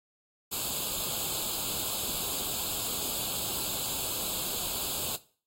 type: noise with comb filter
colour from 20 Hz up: white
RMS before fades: -33 dBFS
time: 0.51-5.17 s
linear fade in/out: 20 ms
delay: 0.26 ms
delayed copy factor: +0.9
effects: noise-tail reverb RT60 0.4 s tail -17 dB re dry + AAC 48 kbps